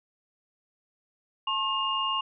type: tone cluster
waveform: sine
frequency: 877 / 1076 / 2826 Hz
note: A5 / C6 / F7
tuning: -6 / +48 / +20 cents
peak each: -36 / -28 / -29 dBFS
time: 1.47-2.21 s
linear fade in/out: 5 ms
effects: none